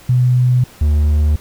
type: tone pair in turn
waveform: sine / triangle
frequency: 125.1 / 74.92 Hz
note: B2 / D2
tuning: +23 / +35 cents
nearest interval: major sixth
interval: 888 cents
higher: first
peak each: -9 / -8 dBFS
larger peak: second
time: 0.09-0.64 / 0.81-1.36 s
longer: neither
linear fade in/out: 5 ms
effects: pink hiss -42 dBFS RMS until 1.4 s